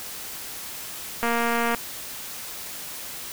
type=click train; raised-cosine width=0.5 ms; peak=-10 dBFS; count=122; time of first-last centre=1.23-1.747 s; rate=234 Hz; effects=white hiss -36 dBFS RMS until 3.32 s